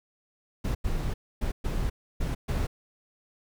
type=noise bursts at uneven times; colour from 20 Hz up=brown; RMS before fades=-28 dBFS; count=6; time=0.64-0.75 / 0.84-1.14 / 1.41-1.52 / 1.64-1.9 / 2.2-2.35 / 2.48-2.67 s; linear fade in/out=10 ms; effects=none